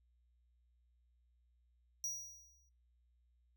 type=tone with exponential decay; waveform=square; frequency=5780 Hz; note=F#8; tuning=41 cents flat; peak=-36 dBFS; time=2.04-2.69 s; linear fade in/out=1 ms; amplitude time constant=140 ms; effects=noise-tail reverb RT60 0.4 s tail -26 dB re dry + added 60 Hz sine -70 dBFS peak until 3.56 s